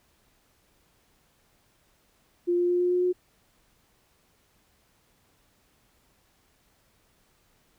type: tone with pitch steps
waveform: sine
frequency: 350 / 352.2 / 354.5 / 356.7 / 359 / 361.3 Hz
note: F4 / F4 / F4 / F4 / F4 / F#4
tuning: +4 / +15 / +26 / +37 / +48 / -41 cents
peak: -21 dBFS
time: 2.47-3.13 s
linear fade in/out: 20 ms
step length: 110 ms
effects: pink hiss -66 dBFS RMS until 7.78 s